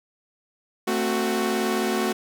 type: chord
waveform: sawtooth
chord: F# diminished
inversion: first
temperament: equal with one note detuned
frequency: 222.7 / 261.6 / 370 Hz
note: A3 / C4 / F#4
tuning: +21 / 0 / 0 cents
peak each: -22 / -26 / -21 dBFS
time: 0.87-2.13 s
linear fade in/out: 10 ms
effects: none